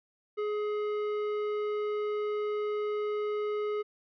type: tone with tanh clipping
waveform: triangle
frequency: 420 Hz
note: G#4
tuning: 19 cents sharp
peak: -31 dBFS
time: 0.37-3.83 s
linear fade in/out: 20 ms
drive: 16 dB
effects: none